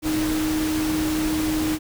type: tone in noise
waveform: sine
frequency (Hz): 311.1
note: D#4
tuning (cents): 0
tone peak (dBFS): -21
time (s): 0.02-1.79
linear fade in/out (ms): 50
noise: pink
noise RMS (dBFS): -29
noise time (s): 0.02-1.79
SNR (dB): +5
effects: none